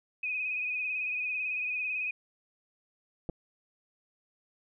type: tone with vibrato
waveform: sine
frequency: 2500 Hz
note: D#7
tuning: 8 cents sharp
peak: -30 dBFS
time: 0.23-2.11 s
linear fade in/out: 5 ms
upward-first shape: sine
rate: 18 Hz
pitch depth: 42 cents each way
type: clicks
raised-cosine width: 2 ms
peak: -23 dBFS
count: 2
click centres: 3.291 / 3.297 s
effects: none